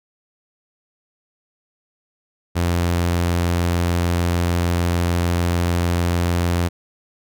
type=tone; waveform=sawtooth; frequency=86.7 Hz; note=F2; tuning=12 cents flat; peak=-13 dBFS; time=2.55-6.69 s; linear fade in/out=20 ms; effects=none